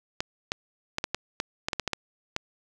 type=clicks; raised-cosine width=0.2 ms; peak=-10 dBFS; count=12; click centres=0.205 / 0.519 / 0.984 / 1.041 / 1.146 / 1.401 / 1.685 / 1.732 / 1.797 / 1.877 / 1.933 / 2.364 s; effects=none